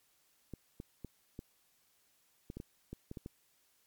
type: clicks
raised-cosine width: 3 ms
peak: -30 dBFS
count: 11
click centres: 0.537 / 0.801 / 1.047 / 1.391 / 2.501 / 2.57 / 2.601 / 2.93 / 3.114 / 3.172 / 3.261 s
effects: white hiss -72 dBFS RMS until 3.86 s + MP3 96 kbps